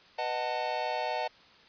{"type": "chord", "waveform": "square", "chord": "B dominant seventh", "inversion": "none", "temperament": "just", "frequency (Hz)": [493.9, 617.4, 740.8, 889], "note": ["B4", "D#5", "F#5", "A5"], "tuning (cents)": [0, -14, 2, 18], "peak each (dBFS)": [-40, -36, -36, -35], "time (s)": [0.18, 1.28], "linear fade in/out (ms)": 10, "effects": ["white hiss -57 dBFS RMS until 1.68 s", "resampled to 11025 Hz"]}